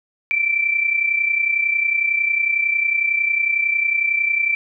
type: tone pair together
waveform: sine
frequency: 2313 / 2344 Hz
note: D7 / D7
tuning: -27 / -4 cents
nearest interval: unison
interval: 23 cents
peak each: -23 / -17 dBFS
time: 0.31-4.55 s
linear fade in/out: 0 ms
effects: none